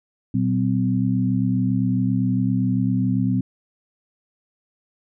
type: tone cluster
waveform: sine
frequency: 119.1 / 189.4 / 256.9 Hz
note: A#2 / F#3 / C4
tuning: +38 / +41 / -32 cents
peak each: -22 dBFS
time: 0.34-3.41 s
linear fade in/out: 5 ms
effects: none